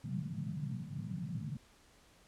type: band-pass noise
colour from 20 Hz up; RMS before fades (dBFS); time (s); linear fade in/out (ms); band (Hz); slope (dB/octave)
pink; -40; 0.04-1.57; 5; 120 to 200; 48
effects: pink hiss -64 dBFS RMS until 2.27 s + low-pass 10000 Hz 12 dB/octave